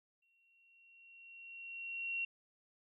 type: tone with exponential growth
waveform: sine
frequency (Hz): 2738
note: F7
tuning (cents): -35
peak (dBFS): -34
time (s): 0.22-2.25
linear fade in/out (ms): 5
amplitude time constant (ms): 440
effects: none